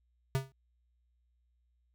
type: tone with exponential decay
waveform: square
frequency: 133.9 Hz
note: C3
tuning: 40 cents sharp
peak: -25 dBFS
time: 0.35-0.52 s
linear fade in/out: 0 ms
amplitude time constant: 36 ms
effects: added 60 Hz sine -70 dBFS peak until 1.94 s